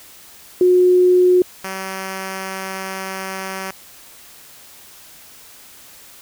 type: tone pair in turn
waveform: sine / 5% pulse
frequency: 362.4 / 190.81 Hz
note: F#4 / G3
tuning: -36 / -46 cents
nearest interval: major seventh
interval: 1110 cents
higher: first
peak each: -9 / -14 dBFS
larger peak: first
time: 0.61-1.42 / 1.64-3.71 s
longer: second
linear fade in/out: 2 ms
effects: white hiss -43 dBFS RMS until 6.21 s